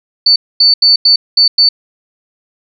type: tone bursts at uneven times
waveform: sine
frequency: 4500 Hz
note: C#8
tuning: 25 cents sharp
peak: -4 dBFS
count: 6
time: 0.26-0.36 / 0.6-0.74 / 0.82-0.96 / 1.05-1.16 / 1.37-1.48 / 1.58-1.69 s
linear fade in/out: 5 ms
effects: none